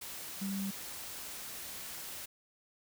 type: tone in noise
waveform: sine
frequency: 196 Hz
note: G3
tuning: in tune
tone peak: -34 dBFS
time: 0.41-0.71 s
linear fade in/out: 10 ms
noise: white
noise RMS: -44 dBFS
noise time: 0.01-2.26 s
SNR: +7 dB
effects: none